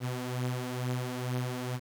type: beating tone pair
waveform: sawtooth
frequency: 124.7 / 126.9 Hz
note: B2 / B2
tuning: +17 / +47 cents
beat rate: 2.2 Hz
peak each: -29 / -33 dBFS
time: 0-1.8 s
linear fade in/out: 50 ms
effects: 9-bit